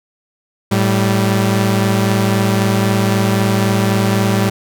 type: tone pair together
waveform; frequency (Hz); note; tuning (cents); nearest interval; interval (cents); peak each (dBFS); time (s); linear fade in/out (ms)
sawtooth; 109.2 / 194.57; A2 / G3; -13 / -13; minor seventh; 1000; -11; 0.71-4.5; 10
effects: none